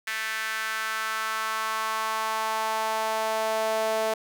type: tone with high-pass filter sweep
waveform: sawtooth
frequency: 220 Hz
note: A3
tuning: in tune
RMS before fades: -28 dBFS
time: 0.07-4.14 s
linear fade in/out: 5 ms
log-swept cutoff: 1800 to 590 Hz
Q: 3
effects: none